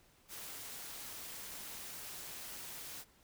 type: noise with amplitude modulation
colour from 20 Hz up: white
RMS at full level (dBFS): -45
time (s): 0.28-3.05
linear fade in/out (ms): 50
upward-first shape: sine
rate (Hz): 223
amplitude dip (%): 45
effects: pink hiss -67 dBFS RMS until 3.23 s